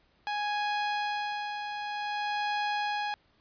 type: tone with tremolo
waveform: sawtooth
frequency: 830.6 Hz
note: G#5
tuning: in tune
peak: -24 dBFS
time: 0.27-3.14 s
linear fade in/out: 0 ms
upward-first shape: sine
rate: 0.53 Hz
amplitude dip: 50%
effects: pink hiss -67 dBFS RMS until 3.4 s + resampled to 11025 Hz